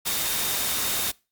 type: tone in noise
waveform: sine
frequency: 3670 Hz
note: A#7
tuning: 28 cents flat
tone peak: -35 dBFS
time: 0.05-1.12 s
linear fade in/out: 20 ms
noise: white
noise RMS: -26 dBFS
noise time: 0.05-1.12 s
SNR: -12 dB
effects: noise-tail reverb RT60 0.3 s tail -24 dB re dry + Opus 48 kbps

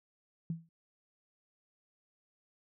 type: tone with exponential decay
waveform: sine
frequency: 164.9 Hz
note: E3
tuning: 1 cent sharp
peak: -30 dBFS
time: 0.5-0.69 s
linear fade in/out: 2 ms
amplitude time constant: 40 ms
effects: none

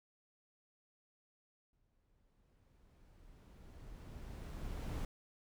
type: noise with exponential growth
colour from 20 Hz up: brown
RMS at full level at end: -39 dBFS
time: 1.73-5.05 s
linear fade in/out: 2 ms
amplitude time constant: 720 ms
effects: none

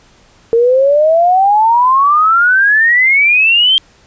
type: exponential sweep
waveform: sine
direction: up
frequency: 454.3 to 3198 Hz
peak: -6 dBFS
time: 0.53-3.78 s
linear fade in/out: 0 ms
effects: pink hiss -47 dBFS RMS until 4.06 s + resampled to 16000 Hz

